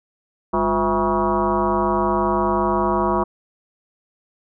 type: tone with frequency modulation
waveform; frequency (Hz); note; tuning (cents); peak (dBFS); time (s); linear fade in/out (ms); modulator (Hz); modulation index
sine; 659.3; E5; 0; -16; 0.53-3.24; 10; 152; 3.3
effects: none